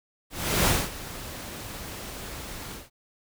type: noise with ADSR envelope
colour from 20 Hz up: pink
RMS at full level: -21 dBFS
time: 0.3-2.9 s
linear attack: 370 ms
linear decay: 220 ms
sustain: -17 dB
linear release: 180 ms
effects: none